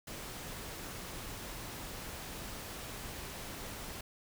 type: noise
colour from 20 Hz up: pink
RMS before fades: -44 dBFS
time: 0.07-4.01 s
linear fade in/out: 5 ms
effects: none